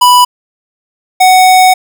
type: tone pair in turn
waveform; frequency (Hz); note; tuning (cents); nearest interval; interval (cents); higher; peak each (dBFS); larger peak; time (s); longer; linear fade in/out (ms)
square; 987.8 / 743.7; B5 / F#5; 0 / +9; perfect fourth; 491; first; -3; neither; 0.01-0.25 / 1.2-1.74; second; 10
effects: none